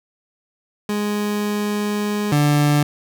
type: tone pair in turn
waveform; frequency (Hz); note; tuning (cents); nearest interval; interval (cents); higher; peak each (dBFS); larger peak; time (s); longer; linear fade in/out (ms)
30% pulse; 207.7 / 146.87; G#3 / D3; 0 / 0; tritone; 600; first; -17 / -11; second; 0.89-2.32 / 2.32-2.83; first; 2
effects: none